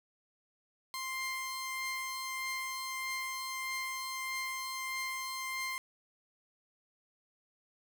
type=tone pair together; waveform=sawtooth; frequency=1049.2 / 2100 Hz; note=C6 / C7; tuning=+4 / +6 cents; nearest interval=octave; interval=1202 cents; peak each=-36 / -35 dBFS; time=0.94-5.78 s; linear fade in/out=0 ms; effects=none